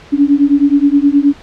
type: beating tone pair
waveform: sine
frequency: 280 / 289.5 Hz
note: C#4 / D4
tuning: +18 / -25 cents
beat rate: 9.5 Hz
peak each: -10 dBFS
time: 0.12-1.34 s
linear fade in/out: 20 ms
effects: pink hiss -38 dBFS RMS until 1.42 s + low-pass 4000 Hz 12 dB/octave